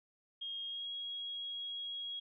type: tone with pitch glide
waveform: sine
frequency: 3249 to 3302 Hz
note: G#7 to G#7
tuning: -39 to -11 cents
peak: -39 dBFS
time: 0.41-2.2 s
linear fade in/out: 10 ms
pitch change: +28 cents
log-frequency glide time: 0.66-0.89 s
effects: none